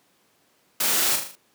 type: noise with echo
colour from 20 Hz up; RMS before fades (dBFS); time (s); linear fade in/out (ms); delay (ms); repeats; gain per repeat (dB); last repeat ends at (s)
white; -23; 0.8-1.16; 5; 39; 5; -5; 1.355
effects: pink hiss -63 dBFS RMS until 1.54 s + high-pass 200 Hz 12 dB/octave